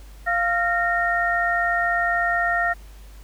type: tone cluster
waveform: sine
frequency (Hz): 696 / 1380 / 1844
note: F5 / F6 / A#6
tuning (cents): -6 / -21 / -19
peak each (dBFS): -23 / -25 / -22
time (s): 0.26-2.74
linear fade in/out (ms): 20
effects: added 50 Hz sine -40 dBFS peak until 3.23 s + pink hiss -52 dBFS RMS until 3.23 s